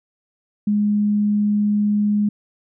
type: tone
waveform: sine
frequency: 207.7 Hz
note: G#3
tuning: in tune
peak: -15 dBFS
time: 0.67-2.29 s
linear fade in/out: 5 ms
effects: none